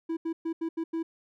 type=tone bursts at uneven times; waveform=triangle; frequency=328.1 Hz; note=E4; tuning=8 cents flat; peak=-26 dBFS; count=6; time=0.09-0.17 / 0.25-0.33 / 0.45-0.53 / 0.61-0.69 / 0.77-0.84 / 0.93-1.03 s; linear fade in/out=10 ms; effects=none